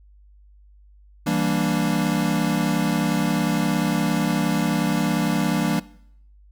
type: chord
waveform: square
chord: E half-diminished seventh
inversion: none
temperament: equal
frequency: 164.81 / 196 / 233.1 / 293.7 Hz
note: E3 / G3 / Bb3 / D4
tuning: 0 / 0 / 0 / 0 cents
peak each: -26 dBFS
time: 1.26-5.8 s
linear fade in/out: 10 ms
effects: noise-tail reverb RT60 0.7 s tail -20 dB re dry + added 50 Hz sine -48 dBFS peak until 6.51 s